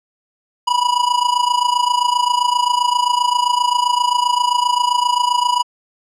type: tone with amplitude modulation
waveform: square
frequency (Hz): 977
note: B5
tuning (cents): -19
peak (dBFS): -11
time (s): 0.67-5.63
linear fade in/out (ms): 10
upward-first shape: sine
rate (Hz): 27.6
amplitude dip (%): 80
effects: low-pass 7000 Hz 12 dB/octave